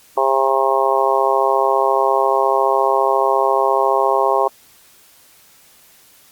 harmonic tone, 134.4 Hz, C3, 47 cents sharp, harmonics 3 / 4 / 5 / 6 / 7 / 8, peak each -20 / -20 / -20 / -20 / -20 / -20 dBFS, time 0.17-4.48 s, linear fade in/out 5 ms, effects white hiss -49 dBFS RMS until 6.31 s + Opus 48 kbps

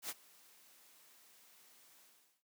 white noise with ADSR envelope, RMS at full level -40 dBFS, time 0.02-2.43 s, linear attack 76 ms, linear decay 36 ms, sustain -24 dB, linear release 420 ms, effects noise-tail reverb RT60 0.1 s tail -19 dB re dry + high-pass 200 Hz 12 dB/octave

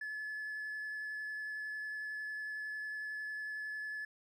triangle tone with vibrato, 1719 Hz, A6, 41 cents flat, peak -36 dBFS, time 0.01-4.05 s, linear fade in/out 5 ms, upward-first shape triangle, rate 11 Hz, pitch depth 10 cents each way, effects tanh soft clip ceiling -34 dBFS

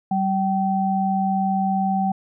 sine tone pair together, 192.5 / 770 Hz, G3 / G5, -31 / -31 cents, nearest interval 2 octaves, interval 2400 cents, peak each -21 dBFS, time 0.11-2.12 s, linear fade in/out 5 ms, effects none

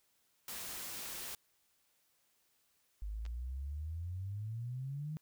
white noise, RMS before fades -44 dBFS, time 0.48-1.35 s, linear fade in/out 2 ms
sine exponential sweep, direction up, 49.82 to 158.2 Hz, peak -38 dBFS, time 3.02-5.17 s, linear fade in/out 0 ms
clicks, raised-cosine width 0.2 ms, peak -37 dBFS, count 2, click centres 3.253 / 3.263 s
effects white hiss -75 dBFS RMS until 5.21 s

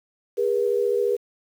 sine tone pair together, 407.4 / 481.9 Hz, G#4 / B4, -33 / -43 cents, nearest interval minor third, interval 290 cents, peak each -22 dBFS, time 0.37-1.17 s, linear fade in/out 20 ms, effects 8-bit

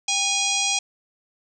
harmonic tone with a mistuned harmonic, 821 Hz, G#5, 20 cents flat, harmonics 1 / 3 / 4 / 5 / 6 / 7 / 8 / 9 / 10, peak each -30 / -27 / -27 / -31 / -31 / -26 / -29 / -33 / -34 dBFS, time 0.08-0.79 s, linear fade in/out 5 ms, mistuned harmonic 1, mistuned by -57 cents, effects none

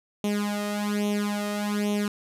sawtooth tone with flanger, 206.6 Hz, G#3, 9 cents flat, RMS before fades -27 dBFS, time 0.24-2.08 s, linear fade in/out 2 ms, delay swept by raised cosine 0.31 to 1.61 ms, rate 1.2 Hz, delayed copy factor +0.85, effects resampled to 32000 Hz + 10-bit

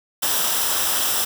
white noise with comb filter, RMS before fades -21 dBFS, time 0.22-1.25 s, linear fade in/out 10 ms, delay 0.45 ms, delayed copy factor -0.55, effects none

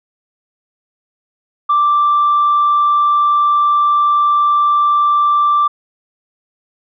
sine tone, 1174.7 Hz, D6, in tune, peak -8 dBFS, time 1.69-5.68 s, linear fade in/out 10 ms, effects tanh soft clip ceiling -6 dBFS

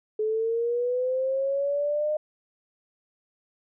sine linear sweep, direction up, 427.4 to 612 Hz, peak -23 dBFS, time 0.19-2.17 s, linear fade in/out 5 ms, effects none

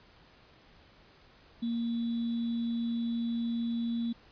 sine tone with sample-and-hold, 233.1 Hz, A#3, in tune, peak -29 dBFS, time 1.62-4.13 s, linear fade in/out 10 ms, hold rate 3675 Hz, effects pink hiss -59 dBFS RMS until 4.31 s + resampled to 11025 Hz

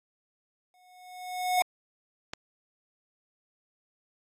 square tone with exponential growth, 730 Hz, F#5, 24 cents flat, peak -22 dBFS, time 0.74-1.62 s, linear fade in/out 1 ms, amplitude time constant 190 ms
click, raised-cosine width 0.2 ms, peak -17 dBFS, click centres 2.335 s
effects AAC 48 kbps

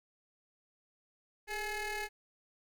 20% pulse ring-modulated tone, 429.7 Hz, A4, 41 cents flat, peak -28 dBFS, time 1.47-2.09 s, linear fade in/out 50 ms, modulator 1270 Hz, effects none

